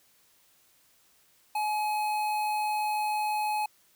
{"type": "tone with notch filter", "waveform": "square", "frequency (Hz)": 847, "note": "G#5", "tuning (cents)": 34, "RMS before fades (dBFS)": -29, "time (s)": [1.55, 3.66], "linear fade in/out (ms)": 5, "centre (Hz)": 6300, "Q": 1.1, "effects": ["white hiss -64 dBFS RMS until 3.95 s"]}